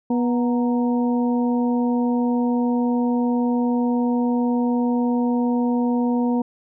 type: harmonic tone with a mistuned harmonic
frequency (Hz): 243.3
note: B3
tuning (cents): -26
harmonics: 1 / 2 / 3 / 4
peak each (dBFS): -18 / -27 / -32 / -31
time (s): 0.1-6.42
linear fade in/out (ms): 5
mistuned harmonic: 4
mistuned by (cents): -76
effects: none

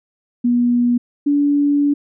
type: tone pair in turn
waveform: sine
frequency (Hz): 241.9 / 287.7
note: B3 / D4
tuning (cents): -36 / -36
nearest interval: minor third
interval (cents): 300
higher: second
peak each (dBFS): -12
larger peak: neither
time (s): 0.44-0.98 / 1.26-1.94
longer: second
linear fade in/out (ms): 10
effects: none

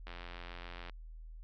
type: click train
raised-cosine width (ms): 0.3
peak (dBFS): -30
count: 73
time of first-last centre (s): 0.07-0.897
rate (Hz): 87.1
effects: added 40 Hz sine -46 dBFS peak until 1.43 s + low-pass 5000 Hz 12 dB/octave

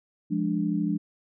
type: chord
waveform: sine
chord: D diminished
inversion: first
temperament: equal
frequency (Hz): 174.61 / 207.7 / 293.7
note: F3 / Ab3 / D4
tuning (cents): 0 / 0 / 0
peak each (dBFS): -28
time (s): 0.3-0.98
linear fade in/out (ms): 20
effects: none

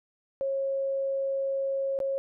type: tone with dropouts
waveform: sine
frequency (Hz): 544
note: C#5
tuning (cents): -33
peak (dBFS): -26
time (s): 0.41-2.18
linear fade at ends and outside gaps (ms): 0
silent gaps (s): 1.989-2.002
effects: none

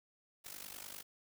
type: noise with amplitude modulation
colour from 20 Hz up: white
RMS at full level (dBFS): -45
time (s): 0.44-1.03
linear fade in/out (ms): 20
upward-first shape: sine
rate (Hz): 50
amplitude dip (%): 85
effects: none

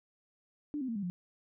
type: tone with pitch steps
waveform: sine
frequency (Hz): 295.1 / 259.9 / 228.9 / 201.6 / 177.51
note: D4 / C4 / A#3 / G3 / F3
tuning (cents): +8 / -11 / -31 / +49 / +28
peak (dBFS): -33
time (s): 0.74-1.1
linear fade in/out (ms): 0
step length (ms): 72
effects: none

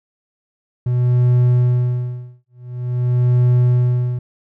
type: tone with tremolo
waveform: triangle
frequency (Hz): 123.47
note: B2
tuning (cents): 0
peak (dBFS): -8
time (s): 0.86-4.19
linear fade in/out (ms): 5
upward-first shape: sine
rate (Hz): 0.47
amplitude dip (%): 100
effects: none

